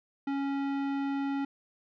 sine tone with tanh clipping, 277.2 Hz, C#4, in tune, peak -31 dBFS, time 0.27-1.45 s, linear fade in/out 5 ms, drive 17 dB, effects none

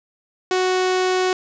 sawtooth tone, 369.8 Hz, F#4, 1 cent flat, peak -13 dBFS, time 0.51-1.33 s, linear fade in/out 2 ms, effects resampled to 16000 Hz + 7-bit

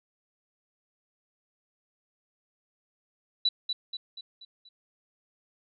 sine tone with echo, 3951 Hz, B7, in tune, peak -21 dBFS, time 3.45-3.49 s, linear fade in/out 5 ms, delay 240 ms, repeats 5, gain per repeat -6 dB, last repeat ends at 4.69 s, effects none

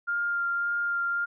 sine tone with vibrato, 1400 Hz, F6, 4 cents sharp, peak -25 dBFS, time 0.07-1.26 s, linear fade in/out 20 ms, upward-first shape sine, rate 1.8 Hz, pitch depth 11 cents each way, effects none

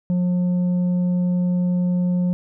triangle tone with tanh clipping, 178.9 Hz, F3, 42 cents sharp, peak -18 dBFS, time 0.1-2.33 s, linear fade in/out 0 ms, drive 9 dB, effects none

